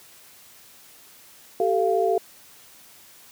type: tone cluster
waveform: sine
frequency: 385.8 / 440 / 693 Hz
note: G4 / A4 / F5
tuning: -28 / 0 / -14 cents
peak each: -23 dBFS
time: 1.6-2.18 s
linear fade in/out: 2 ms
effects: white hiss -50 dBFS RMS until 3.31 s + high-pass 60 Hz 12 dB/octave